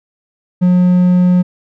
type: tone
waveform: triangle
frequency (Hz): 180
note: F#3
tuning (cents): -47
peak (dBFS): -5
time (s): 0.61-1.43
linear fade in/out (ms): 20
effects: none